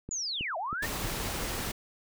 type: click train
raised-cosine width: 3 ms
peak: -26 dBFS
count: 4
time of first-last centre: 0.09-1.048 s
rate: 3.13 Hz
type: linear two-way sweep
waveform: sine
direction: down then up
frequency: 7040 to 611 to 1874 Hz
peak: -31 dBFS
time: 0.11-0.86 s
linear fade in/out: 2 ms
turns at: 0.57 s
type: noise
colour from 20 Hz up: pink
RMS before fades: -34 dBFS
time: 0.82-1.72 s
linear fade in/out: 10 ms
effects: none